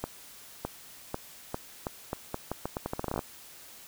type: accelerating click train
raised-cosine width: 1 ms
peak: -17 dBFS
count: 20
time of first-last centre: 0.04-3.192 s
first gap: 610 ms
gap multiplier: 0.81
effects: white hiss -50 dBFS RMS until 3.87 s